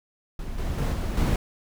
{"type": "noise with level steps", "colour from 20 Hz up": "brown", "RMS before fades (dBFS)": [-34, -28, -24, -27, -21], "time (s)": [0.39, 1.36], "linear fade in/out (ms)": 2, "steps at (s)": [0.58, 0.78, 0.93, 1.17], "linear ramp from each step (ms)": 5, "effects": []}